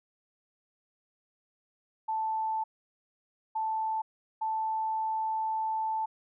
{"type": "tone bursts at uneven times", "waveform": "sine", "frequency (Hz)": 880, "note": "A5", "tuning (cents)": 0, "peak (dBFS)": -28, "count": 3, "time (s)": [[2.08, 2.64], [3.55, 4.02], [4.41, 6.06]], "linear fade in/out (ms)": 10, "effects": []}